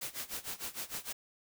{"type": "noise with tremolo", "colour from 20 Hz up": "white", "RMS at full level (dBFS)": -38, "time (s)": [0.01, 1.13], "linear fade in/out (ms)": 10, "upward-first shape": "sine", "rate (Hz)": 6.6, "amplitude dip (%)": 90, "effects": []}